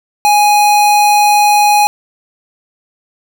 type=tone; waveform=square; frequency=830.6 Hz; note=G#5; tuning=in tune; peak=-7 dBFS; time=0.25-1.87 s; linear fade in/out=0 ms; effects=none